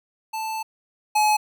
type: tone pair in turn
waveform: square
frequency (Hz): 880 / 849.7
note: A5 / G#5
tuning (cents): 0 / +39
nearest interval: minor second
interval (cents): 61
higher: first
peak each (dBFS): -27 / -17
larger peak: second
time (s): 0.33-0.63 / 1.15-1.37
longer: first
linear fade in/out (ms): 10
effects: none